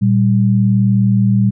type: tone pair together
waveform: sine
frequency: 116.86 / 196 Hz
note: A#2 / G3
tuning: +5 / 0 cents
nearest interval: major sixth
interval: 895 cents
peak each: -12 dBFS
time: 0.01-1.51 s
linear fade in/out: 20 ms
effects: none